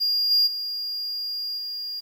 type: tone with level steps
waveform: triangle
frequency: 4819 Hz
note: D8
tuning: 44 cents sharp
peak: -19 / -15 / -26 / -28 dBFS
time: 0-2.01 s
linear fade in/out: 20 ms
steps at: 0.3 / 0.46 / 1.57 s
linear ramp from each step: 20 ms
effects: 9-bit